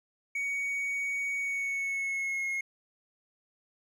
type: tone with pitch glide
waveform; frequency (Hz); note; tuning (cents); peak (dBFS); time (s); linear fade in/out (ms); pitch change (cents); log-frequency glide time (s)
triangle; 2242 to 2159; C#7 to C#7; +19 to -46; -28; 0.35-2.61; 5; -65; 1.36-2.48
effects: none